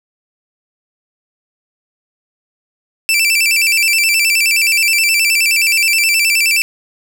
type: tone with vibrato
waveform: sawtooth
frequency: 2494 Hz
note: D#7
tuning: 3 cents sharp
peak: -7 dBFS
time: 3.09-6.62 s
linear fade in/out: 0 ms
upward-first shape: square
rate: 9.5 Hz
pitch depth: 110 cents each way
effects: none